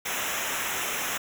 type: noise with comb filter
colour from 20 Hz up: pink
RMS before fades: -30 dBFS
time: 0.05-1.18 s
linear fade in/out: 10 ms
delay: 0.22 ms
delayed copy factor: -0.95
effects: none